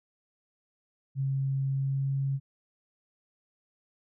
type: tone with pitch glide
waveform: sine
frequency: 135.7 to 136.8 Hz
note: C#3 to C#3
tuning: -36 to -23 cents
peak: -26 dBFS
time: 1.15-2.4 s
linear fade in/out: 50 ms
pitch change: +13 cents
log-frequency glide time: 1.69-2.14 s
effects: none